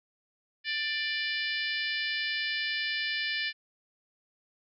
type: harmonic tone with a mistuned harmonic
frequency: 590 Hz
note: D5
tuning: 8 cents sharp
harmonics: 3 / 4 / 5 / 6 / 7 / 8 / 9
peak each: -33 / -35 / -37 / -39 / -40 / -41 / -42 dBFS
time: 0.64-3.53 s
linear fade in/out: 50 ms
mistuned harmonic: 9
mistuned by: -57 cents
effects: none